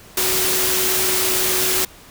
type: tone in noise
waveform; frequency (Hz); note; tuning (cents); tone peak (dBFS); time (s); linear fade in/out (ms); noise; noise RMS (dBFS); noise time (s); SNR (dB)
sine; 372.1; F#4; +10; -26; 0.17-1.85; 5; white; -19; 0.17-1.85; -10
effects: pink hiss -44 dBFS RMS until 2.1 s